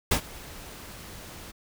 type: noise with ADSR envelope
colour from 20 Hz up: pink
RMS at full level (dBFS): -21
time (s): 0.11-1.52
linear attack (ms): 6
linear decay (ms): 89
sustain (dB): -22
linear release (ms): 17
effects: none